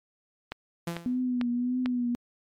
click train, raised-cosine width 0.3 ms, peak -17 dBFS, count 4, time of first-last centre 0.52-1.859 s, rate 2.24 Hz
sawtooth tone with exponential decay, 170 Hz, F3, 46 cents flat, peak -24 dBFS, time 0.87-1.23 s, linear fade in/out 5 ms, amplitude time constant 77 ms
sine tone with vibrato, 246.9 Hz, B3, in tune, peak -25 dBFS, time 1.06-2.15 s, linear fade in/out 0 ms, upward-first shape triangle, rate 1.7 Hz, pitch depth 53 cents each way
effects MP3 96 kbps

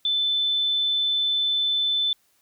sine tone, 3520 Hz, A7, in tune, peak -20 dBFS, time 0.05-2.13 s, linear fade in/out 2 ms, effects white hiss -65 dBFS RMS until 2.41 s

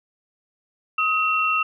sine tone pair together, 1266 / 2718 Hz, D#6 / F7, +30 / -48 cents, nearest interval octave + minor second, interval 1322 cents, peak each -21 / -21 dBFS, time 0.98-1.63 s, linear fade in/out 5 ms, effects none

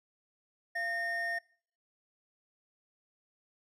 triangle tone pair together, 687 / 1834 Hz, F5 / A#6, -29 / -29 cents, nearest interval octave + perfect fourth, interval 1700 cents, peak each -37 / -31 dBFS, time 0.75-1.39 s, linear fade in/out 10 ms, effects noise-tail reverb RT60 0.5 s tail -23 dB re dry + resampled to 32000 Hz

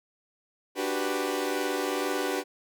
sawtooth chord, G major seventh, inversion second, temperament equal, 293.7 / 370 / 392 / 493.9 Hz, D4 / F#4 / G4 / B4, 0 / 0 / 0 / 0 cents, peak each -29 dBFS, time 0.75-2.44 s, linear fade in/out 50 ms, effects none

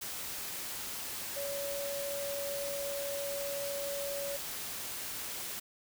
sine tone in noise, 564 Hz, C#5, 30 cents sharp, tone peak -36 dBFS, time 1.36-4.37 s, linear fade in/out 10 ms, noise white, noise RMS -40 dBFS, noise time 0.01-5.6 s, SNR +1 dB, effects none

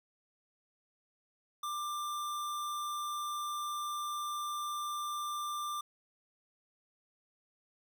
square tone, 1187 Hz, D6, 18 cents sharp, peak -36 dBFS, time 1.63-5.81 s, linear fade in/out 5 ms, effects none

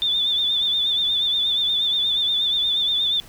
sine tone with vibrato, 3545 Hz, A7, 12 cents sharp, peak -18 dBFS, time 0.02-3.2 s, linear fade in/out 0 ms, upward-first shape sine, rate 8.4 Hz, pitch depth 53 cents each way, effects pink hiss -46 dBFS RMS until 3.28 s

